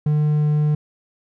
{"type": "tone", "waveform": "triangle", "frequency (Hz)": 150.2, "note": "D3", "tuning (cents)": 39, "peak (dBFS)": -13, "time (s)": [0.06, 0.75], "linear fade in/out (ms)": 5, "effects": []}